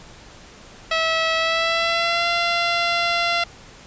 10% pulse tone with pitch glide, 650 to 687.1 Hz, E5 to F5, -24 to -28 cents, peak -10 dBFS, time 0.91-3.44 s, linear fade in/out 5 ms, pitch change +96 cents, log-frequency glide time 1.36-2.27 s, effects pink hiss -44 dBFS RMS until 3.86 s + resampled to 16000 Hz

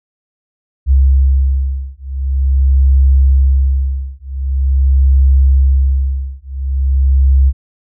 sine beating tone pair, 66.9 / 67.35 Hz, C2 / C#2, +39 / -49 cents, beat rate 0.45 Hz, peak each -11 dBFS, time 0.86-7.53 s, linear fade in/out 50 ms, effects none

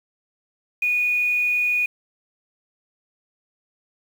sine tone with quantisation, 2463 Hz, D#7, 18 cents flat, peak -18 dBFS, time 0.82-1.86 s, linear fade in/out 5 ms, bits 7, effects none

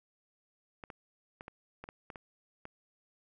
clicks, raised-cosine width 0.5 ms, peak -29 dBFS, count 9, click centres 0.838 / 0.902 / 1.409 / 1.481 / 1.84 / 1.889 / 2.102 / 2.158 / 2.654 s, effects none

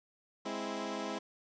15% pulse chord, Ab augmented, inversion none, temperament equal, 207.7 / 261.6 / 329.6 Hz, Ab3 / C4 / E4, 0 / 0 / 0 cents, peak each -34 / -35 / -34 dBFS, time 0.45-1.19 s, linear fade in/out 10 ms, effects resampled to 16000 Hz + 11-bit

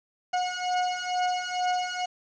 40% pulse beating tone pair, 725 / 727.2 Hz, F#5 / F#5, -35 / -30 cents, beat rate 2.2 Hz, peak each -28 dBFS, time 0.33-2.06 s, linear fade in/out 10 ms, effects resampled to 16000 Hz + 8-bit

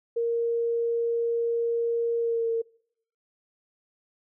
sine tone with pitch glide, 466.2 to 457.4 Hz, A#4 to A#4, 0 to -33 cents, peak -23 dBFS, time 0.16-2.62 s, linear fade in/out 10 ms, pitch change -33 cents, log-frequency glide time 2.19-2.49 s, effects noise-tail reverb RT60 0.7 s tail -25 dB re dry

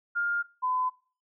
sine tone pair in turn, 1408 / 1012.7 Hz, F6 / B5, +14 / +43 cents, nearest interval tritone, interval 571 cents, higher first, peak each -25 dBFS, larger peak neither, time 0.15-0.43 / 0.62-0.9 s, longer neither, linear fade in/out 20 ms, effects noise-tail reverb RT60 0.4 s tail -21 dB re dry

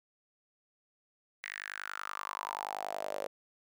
sawtooth tone with high-pass filter sweep, 50.5 Hz, G#1, 48 cents flat, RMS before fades -40 dBFS, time 1.43-3.27 s, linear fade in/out 5 ms, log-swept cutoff 2000 to 540 Hz, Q 6.2, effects none

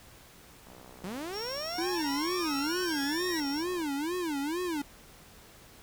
click train, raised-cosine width 1 ms, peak -37 dBFS, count 198, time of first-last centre 0.67-3.817 s, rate 62.6 Hz
sawtooth linear sweep, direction up, 168.3 to 1949 Hz, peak -32 dBFS, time 1.04-3.4 s, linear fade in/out 0 ms
triangle tone, 5530 Hz, F8, 18 cents flat, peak -36 dBFS, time 1.32-3.65 s, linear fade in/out 50 ms
square tone with vibrato, 317.6 Hz, D#4, 36 cents sharp, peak -31 dBFS, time 1.78-4.82 s, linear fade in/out 5 ms, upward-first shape sine, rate 2.2 Hz, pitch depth 240 cents each way
effects pink hiss -54 dBFS RMS until 5.82 s

